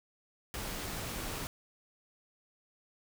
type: noise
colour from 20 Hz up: pink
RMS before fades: -39 dBFS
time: 0.54-1.47 s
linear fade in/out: 0 ms
effects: none